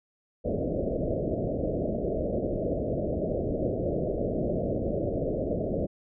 white low-pass noise, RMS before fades -29 dBFS, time 0.44-5.87 s, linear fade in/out 20 ms, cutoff 650 Hz, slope 96 dB/octave, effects none

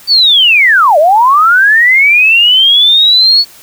sine linear two-way sweep, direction down then up, 4643 to 574 to 4445 Hz, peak -3 dBFS, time 0.07-3.45 s, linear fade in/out 50 ms, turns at 0.98 s, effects white hiss -37 dBFS RMS until 3.62 s

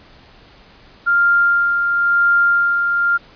sine tone with tremolo, 1396.9 Hz, F6, in tune, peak -10 dBFS, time 1.06-3.18 s, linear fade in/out 20 ms, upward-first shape sine, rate 0.97 Hz, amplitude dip 40%, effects pink hiss -46 dBFS RMS until 3.35 s + resampled to 11025 Hz

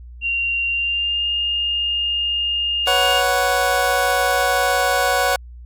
sine tone with pitch glide, 2764 to 2827 Hz, F7 to F7, -19 to +20 cents, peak -18 dBFS, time 0.21-3.23 s, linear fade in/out 50 ms, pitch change +39 cents, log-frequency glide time 0.68-1.28 s
25% pulse chord, B suspended second, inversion none, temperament just, 493.9 / 555.6 / 740.8 Hz, B4 / C#5 / F#5, 0 / +4 / +2 cents, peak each -20 / -17 / -15 dBFS, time 2.87-5.36 s, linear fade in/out 2 ms
effects added 60 Hz sine -35 dBFS peak until 5.65 s + AAC 64 kbps

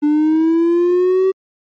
triangle linear sweep, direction up, 293.5 to 383.5 Hz, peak -8 dBFS, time 0.02-1.32 s, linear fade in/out 20 ms, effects tanh soft clip ceiling -4 dBFS + MP3 32 kbps

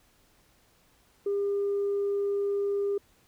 sine tone, 402 Hz, G4, 44 cents sharp, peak -24 dBFS, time 1.26-2.98 s, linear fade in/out 5 ms, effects tanh soft clip ceiling -22 dBFS + pink hiss -64 dBFS RMS until 3.27 s

